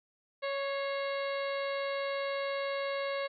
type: harmonic tone with a mistuned harmonic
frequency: 554.4 Hz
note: C#5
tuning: in tune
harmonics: 1 / 2 / 3 / 4 / 5 / 6 / 7 / 8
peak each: -33 / -40 / -43 / -42 / -48 / -52 / -47 / -50 dBFS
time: 0.42-3.28 s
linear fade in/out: 20 ms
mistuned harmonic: 4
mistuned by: -46 cents
effects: none

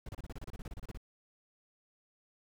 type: noise bursts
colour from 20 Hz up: brown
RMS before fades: -42 dBFS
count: 16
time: 0.06-0.974 s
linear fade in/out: 2 ms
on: 29 ms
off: 30 ms
effects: none

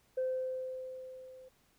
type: tone with level ramp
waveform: sine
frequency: 516 Hz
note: C5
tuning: 24 cents flat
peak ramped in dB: -28 to -51 dBFS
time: 0.17-1.49 s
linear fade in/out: 10 ms
effects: tanh soft clip ceiling -27 dBFS + pink hiss -70 dBFS RMS until 1.78 s

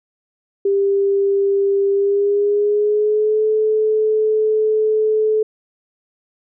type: tone with pitch glide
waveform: sine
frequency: 396.7 to 432.6 Hz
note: G4 to A4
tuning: +21 to -29 cents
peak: -13 dBFS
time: 0.65-5.43 s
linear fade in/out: 5 ms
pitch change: +150 cents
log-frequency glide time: 1.91-3.45 s
effects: none

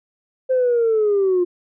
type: linear sweep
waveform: sine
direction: down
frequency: 523.3 to 349.2 Hz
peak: -13 dBFS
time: 0.49-1.45 s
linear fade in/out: 20 ms
effects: tanh soft clip ceiling -11 dBFS

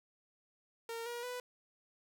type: tone with pitch steps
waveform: sawtooth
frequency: 460 / 477.3 / 495.3 Hz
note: A#4 / A#4 / B4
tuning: -23 / +41 / +5 cents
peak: -36 dBFS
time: 0.89-1.4 s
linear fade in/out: 2 ms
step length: 170 ms
effects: none

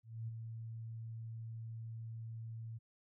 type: tone with ADSR envelope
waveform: sine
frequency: 113.3 Hz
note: A#2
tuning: 49 cents flat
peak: -38 dBFS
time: 0.03-2.79 s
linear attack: 250 ms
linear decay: 19 ms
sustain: -5 dB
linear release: 22 ms
effects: none

